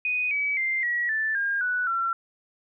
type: tone with pitch steps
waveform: sine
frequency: 2489 / 2282 / 2093 / 1919.3 / 1760 / 1613.9 / 1480 / 1357.1 Hz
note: D#7 / C#7 / C7 / B6 / A6 / G6 / F#6 / E6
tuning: 0 / +50 / 0 / -50 / 0 / +50 / 0 / +50 cents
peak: -23 dBFS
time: 0.05-2.13 s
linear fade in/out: 2 ms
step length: 260 ms
effects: none